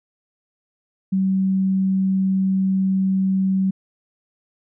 sine tone, 190.8 Hz, G3, 47 cents flat, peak -16 dBFS, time 1.12-3.71 s, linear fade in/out 10 ms, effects none

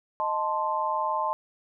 sine chord, A diminished, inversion second, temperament equal, 622.3 / 880 / 1046.5 Hz, Eb5 / A5 / C6, 0 / 0 / 0 cents, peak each -32 / -28 / -28 dBFS, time 0.2-1.33 s, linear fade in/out 0 ms, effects none

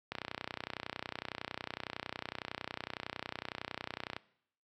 click train, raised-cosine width 0.3 ms, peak -21 dBFS, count 126, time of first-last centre 0.12-4.165 s, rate 30.9 Hz, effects noise-tail reverb RT60 0.7 s tail -21 dB re dry + high-pass 80 Hz 12 dB/octave

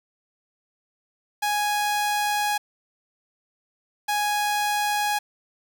sawtooth tone pair in turn, 830.6 / 830.6 Hz, G#5 / G#5, 0 / 0 cents, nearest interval unison, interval 0 cents, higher neither, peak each -18 dBFS, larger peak neither, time 1.42-2.58 / 4.08-5.19 s, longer first, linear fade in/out 10 ms, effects 8-bit

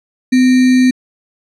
sine tone with sample-and-hold, 254.6 Hz, C4, 47 cents flat, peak -6 dBFS, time 0.32-0.91 s, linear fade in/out 10 ms, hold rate 2100 Hz, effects low-pass 7000 Hz 12 dB/octave

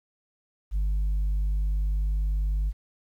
sine tone, 50.1 Hz, G1, 38 cents sharp, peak -20 dBFS, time 0.71-2.73 s, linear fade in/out 50 ms, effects tanh soft clip ceiling -22 dBFS + 10-bit

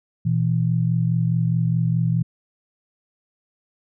sine tone pair together, 120.02 / 164.81 Hz, B2 / E3, -49 / 0 cents, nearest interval perfect fourth, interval 549 cents, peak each -20 dBFS, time 0.25-2.23 s, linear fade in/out 10 ms, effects none

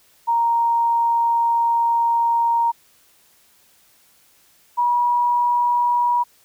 sine tone pair in turn, 932.3 / 964.6 Hz, A#5 / B5, 0 / -41 cents, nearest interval minor second, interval 59 cents, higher second, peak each -15 dBFS, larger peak neither, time 0.27-2.72 / 4.77-6.24 s, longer first, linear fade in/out 20 ms, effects white hiss -56 dBFS RMS until 6.44 s

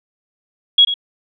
sine tone with echo, 3322 Hz, G#7, in tune, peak -6 dBFS, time 0.78-0.85 s, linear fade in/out 5 ms, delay 91 ms, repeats 1, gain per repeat -11 dB, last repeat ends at 0.941 s, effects none

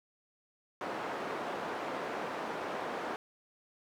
white band-pass noise, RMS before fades -38 dBFS, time 0.81-3.16 s, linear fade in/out 0 ms, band 270 to 1000 Hz, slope 12 dB/octave, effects none

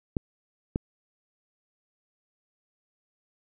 clicks, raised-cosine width 3 ms, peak -13 dBFS, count 2, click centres 0.168 / 0.759 s, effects none

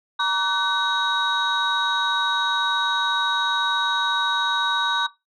sine tone cluster, 940 / 1149 / 1508 / 3808 Hz, A#5 / D6 / F#6 / A#7, +14 / -38 / +32 / +36 cents, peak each -24 dBFS, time 0.19-5.07 s, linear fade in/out 10 ms, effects noise-tail reverb RT60 0.2 s tail -18 dB re dry + tanh soft clip ceiling -13 dBFS

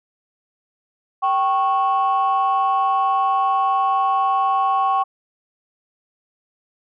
sine tone pair together, 776 / 1100.4 Hz, G5 / C#6, -18 / -13 cents, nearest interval tritone, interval 605 cents, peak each -17 dBFS, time 1.22-5.04 s, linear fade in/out 20 ms, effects tanh soft clip ceiling -11 dBFS

